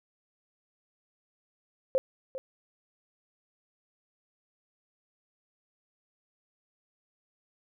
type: tone with echo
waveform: sine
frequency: 527 Hz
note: C5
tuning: 12 cents sharp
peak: -21 dBFS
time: 1.95-1.98 s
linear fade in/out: 0 ms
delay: 400 ms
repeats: 1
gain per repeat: -13 dB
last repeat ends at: 2.38 s
effects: none